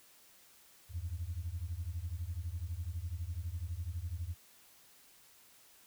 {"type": "beating tone pair", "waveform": "sine", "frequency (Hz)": [79.4, 91.4], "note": ["D#2", "F#2"], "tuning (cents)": [36, -21], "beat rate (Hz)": 12, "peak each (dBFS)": [-39, -39], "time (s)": [0.89, 4.36], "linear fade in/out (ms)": 50, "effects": ["tanh soft clip ceiling -30 dBFS", "white hiss -62 dBFS RMS until 5.86 s"]}